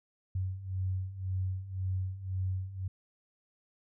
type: beating tone pair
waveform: sine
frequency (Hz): 92.5 / 94.4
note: F#2 / F#2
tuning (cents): 0 / +35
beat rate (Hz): 1.9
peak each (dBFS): -37 / -33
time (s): 0.35-2.88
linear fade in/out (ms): 5
effects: none